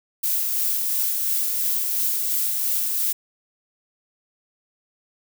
violet noise with tremolo, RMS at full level -22 dBFS, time 0.23-3.13 s, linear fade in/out 10 ms, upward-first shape sine, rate 2.9 Hz, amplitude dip 25%, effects none

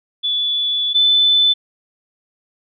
sine tone pair in turn, 3449 / 3511 Hz, A7 / A7, -35 / -4 cents, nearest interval unison, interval 31 cents, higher second, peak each -16 / -10 dBFS, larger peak second, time 0.23-0.94 / 0.94-1.54 s, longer first, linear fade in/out 20 ms, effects none

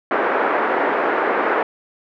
pink band-pass noise, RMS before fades -19 dBFS, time 0.11-1.63 s, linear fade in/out 2 ms, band 340 to 1800 Hz, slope 24 dB/octave, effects none

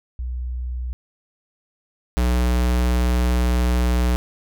sine / square tone pair in turn, 61.74 / 61.07 Hz, B1 / B1, 0 / -19 cents, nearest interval unison, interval 19 cents, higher first, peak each -24 / -17 dBFS, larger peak second, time 0.19-0.93 / 2.17-4.16 s, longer second, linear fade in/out 0 ms, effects none

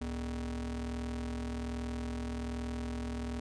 square ring-modulated tone, 87.31 Hz, F2, in tune, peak -33 dBFS, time 0.01-3.4 s, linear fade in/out 5 ms, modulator 154 Hz, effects resampled to 22050 Hz

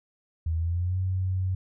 sine tone with pitch glide, 81.2 to 93.27 Hz, E2 to F#2, -26 to +14 cents, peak -24 dBFS, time 0.46-1.55 s, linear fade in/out 5 ms, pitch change +240 cents, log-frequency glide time 0.56-0.98 s, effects none

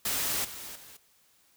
white noise with level steps, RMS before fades -30 / -42 / -50 dBFS, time 0.05-0.97 s, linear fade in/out 5 ms, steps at 0.44 / 0.75 s, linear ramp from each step 10 ms, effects white hiss -65 dBFS RMS until 1.56 s

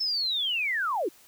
sine linear sweep, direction down, 5330 to 288.7 Hz, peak -25 dBFS, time 0-1.09 s, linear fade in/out 10 ms, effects white hiss -56 dBFS RMS until 1.27 s

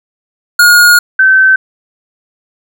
square / sine tone pair in turn, 1434 / 1538.8 Hz, F6 / G6, +45 / -33 cents, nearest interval minor second, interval 122 cents, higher second, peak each -3 dBFS, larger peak neither, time 0.59-0.99 / 1.19-1.56 s, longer first, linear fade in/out 5 ms, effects none

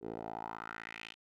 10% pulse tone with band-pass filter sweep, 55.8 Hz, A1, 25 cents sharp, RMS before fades -44 dBFS, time 0.01-1.15 s, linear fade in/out 50 ms, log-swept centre 410 to 3200 Hz, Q 3.3, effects none

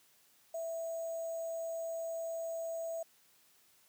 sine tone with sample-and-hold, 659.3 Hz, E5, in tune, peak -36 dBFS, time 0.54-3.03 s, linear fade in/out 5 ms, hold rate 7350 Hz, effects white hiss -67 dBFS RMS until 3.88 s + high-pass 80 Hz 12 dB/octave

